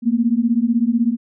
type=beating tone pair; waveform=sine; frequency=226 / 242 Hz; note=A3 / B3; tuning=+47 / -35 cents; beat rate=16 Hz; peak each=-17 dBFS; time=0.02-1.17 s; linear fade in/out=50 ms; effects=none

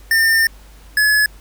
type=tone pair in turn; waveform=square; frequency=1805 / 1702.7 Hz; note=A6 / G#6; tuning=+44 / +43 cents; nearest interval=minor second; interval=101 cents; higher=first; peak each=-12 dBFS; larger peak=neither; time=0.11-0.47 / 0.97-1.26 s; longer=first; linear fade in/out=2 ms; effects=added 50 Hz sine -40 dBFS peak until 1.4 s + pink hiss -48 dBFS RMS until 1.4 s

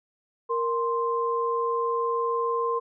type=tone pair together; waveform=sine; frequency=466.2 / 1046.6 Hz; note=A#4 / C6; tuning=0 / 0 cents; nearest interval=octave + major second; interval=1400 cents; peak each=-26 dBFS; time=0.49-2.8 s; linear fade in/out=20 ms; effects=none

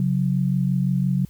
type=tone pair together; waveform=sine; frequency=137 / 182.87 Hz; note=C#3 / F#3; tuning=-20 / -20 cents; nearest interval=perfect fourth; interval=500 cents; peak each=-21 dBFS; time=0-1.25 s; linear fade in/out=2 ms; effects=added 60 Hz sine -48 dBFS peak until 1.29 s + white hiss -57 dBFS RMS until 1.29 s

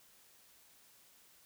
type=silence; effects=white hiss -64 dBFS RMS until 1.45 s

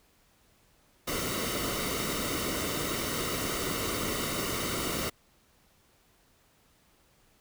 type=noise with comb filter; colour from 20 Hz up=pink; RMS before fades=-32 dBFS; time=1.07-5.1 s; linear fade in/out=10 ms; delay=1.2 ms; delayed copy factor=-0.65; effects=pink hiss -65 dBFS RMS until 7.4 s

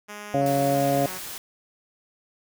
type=tone with vibrato; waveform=5% pulse; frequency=196 Hz; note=G3; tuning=in tune; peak=-25 dBFS; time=0.08-1.19 s; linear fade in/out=20 ms; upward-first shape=square; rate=1.5 Hz; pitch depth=100 cents each way
type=harmonic tone; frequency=139.5 Hz; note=C#3; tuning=11 cents sharp; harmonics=1 / 2 / 3 / 4 / 5; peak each=-28 / -26 / -33 / -24 / -24 dBFS; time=0.34-1.06 s; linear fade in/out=2 ms
type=noise; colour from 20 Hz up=white; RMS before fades=-36 dBFS; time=0.46-1.38 s; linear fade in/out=2 ms
effects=none

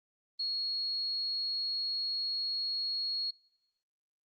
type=tone; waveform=sine; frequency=4315 Hz; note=C#8; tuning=47 cents flat; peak=-31 dBFS; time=0.39-3.31 s; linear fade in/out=10 ms; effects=noise-tail reverb RT60 0.9 s tail -24 dB re dry + Opus 24 kbps

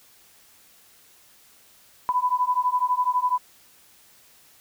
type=beating tone pair; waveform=sine; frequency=991 / 1003 Hz; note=B5 / B5; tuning=+6 / +26 cents; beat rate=12 Hz; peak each=-23 dBFS; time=2.09-3.38 s; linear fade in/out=0 ms; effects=white hiss -55 dBFS RMS until 4.6 s

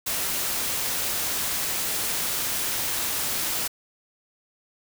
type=noise; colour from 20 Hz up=white; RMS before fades=-27 dBFS; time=0.06-3.68 s; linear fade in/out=10 ms; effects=none

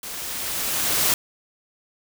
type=noise with level ramp; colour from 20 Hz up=white; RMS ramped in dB=-34 to -19 dBFS; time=0.03-1.14 s; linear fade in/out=2 ms; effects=none

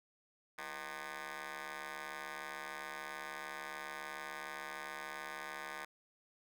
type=ring-modulated tone; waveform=10% pulse; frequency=146.83 Hz; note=D3; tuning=in tune; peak=-32 dBFS; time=0.58-5.85 s; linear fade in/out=5 ms; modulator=1360 Hz; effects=none

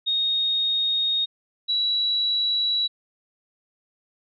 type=tone pair in turn; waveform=sine; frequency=3721 / 3915 Hz; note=A#7 / B7; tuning=-4 / -16 cents; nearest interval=minor second; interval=88 cents; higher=second; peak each=-20 dBFS; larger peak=neither; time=0.06-1.26 / 1.68-2.88 s; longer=neither; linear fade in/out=20 ms; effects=none

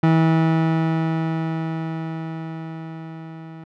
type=tone with level ramp; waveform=30% pulse; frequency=161.8 Hz; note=E3; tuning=32 cents flat; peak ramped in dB=-10 to -33 dBFS; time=0.03-3.64 s; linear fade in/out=5 ms; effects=low-pass 2000 Hz 12 dB/octave

